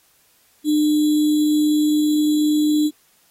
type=tone with sample-and-hold; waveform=sine; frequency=301.5 Hz; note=D4; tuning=46 cents sharp; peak=-14 dBFS; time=0.64-2.91 s; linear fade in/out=50 ms; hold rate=3675 Hz; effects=white hiss -58 dBFS RMS until 3.3 s + AAC 48 kbps